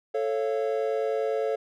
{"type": "chord", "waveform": "triangle", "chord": "A augmented", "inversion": "none", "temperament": "just", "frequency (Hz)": [440, 550, 687.5], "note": ["A4", "C#5", "E#5"], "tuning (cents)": [0, -14, -27], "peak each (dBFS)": [-25, -27, -31], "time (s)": [0.14, 1.56], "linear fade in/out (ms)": 10, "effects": []}